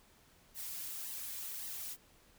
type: noise with flanger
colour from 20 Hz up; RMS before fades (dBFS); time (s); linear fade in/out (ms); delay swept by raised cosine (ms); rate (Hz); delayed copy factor
blue; -43; 0.54-1.97; 50; 1 to 4.2; 1.8; +0.8
effects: pink hiss -65 dBFS RMS until 2.38 s